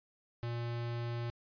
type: tone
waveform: square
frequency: 118.4 Hz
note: A#2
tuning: 27 cents sharp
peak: -36 dBFS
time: 0.43-1.3 s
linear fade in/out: 0 ms
effects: resampled to 11025 Hz